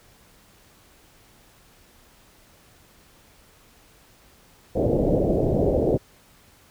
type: low-pass noise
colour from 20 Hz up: white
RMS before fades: -21 dBFS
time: 4.75-5.98 s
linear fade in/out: 20 ms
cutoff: 620 Hz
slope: 48 dB/octave
effects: pink hiss -55 dBFS RMS until 6.7 s